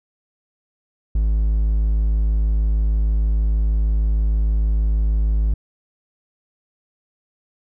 triangle tone, 53.2 Hz, G#1, 42 cents sharp, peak -13 dBFS, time 1.15-5.54 s, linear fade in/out 5 ms, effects none

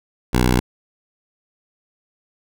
10% pulse tone, 61.74 Hz, B1, in tune, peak -6 dBFS, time 0.33-0.6 s, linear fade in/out 10 ms, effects none

